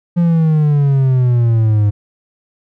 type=exponential sweep; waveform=triangle; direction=down; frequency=174.61 to 101.9 Hz; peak=-7 dBFS; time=0.16-1.91 s; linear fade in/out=20 ms; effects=none